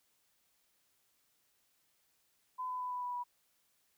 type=tone with pitch steps; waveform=sine; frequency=1012 / 1005 / 998.1 / 991.2 / 984.3 / 977.5 Hz; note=B5 / B5 / B5 / B5 / B5 / B5; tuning=+42 / +30 / +18 / +6 / -6 / -18 cents; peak=-36 dBFS; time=2.58-3.24 s; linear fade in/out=20 ms; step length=110 ms; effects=white hiss -75 dBFS RMS until 3.97 s